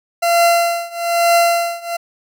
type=tone with tremolo; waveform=40% pulse; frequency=684 Hz; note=F5; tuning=36 cents flat; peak=-8 dBFS; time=0.22-1.97 s; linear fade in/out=10 ms; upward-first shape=triangle; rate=1.1 Hz; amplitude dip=95%; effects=none